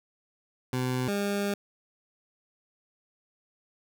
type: tone pair in turn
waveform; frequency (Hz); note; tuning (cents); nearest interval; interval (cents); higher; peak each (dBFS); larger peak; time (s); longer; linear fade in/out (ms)
20% pulse; 127.2 / 201.9; C3 / G#3; -48 / -49; minor sixth; 799; second; -22 / -22; neither; 0.73-1.08 / 1.08-1.54; second; 2
effects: none